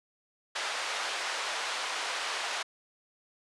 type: band-pass noise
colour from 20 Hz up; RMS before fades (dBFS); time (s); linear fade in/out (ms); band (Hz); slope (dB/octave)
pink; -34; 0.55-2.63; 10; 770 to 5400; 12
effects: high-pass 400 Hz 12 dB/octave + resampled to 24000 Hz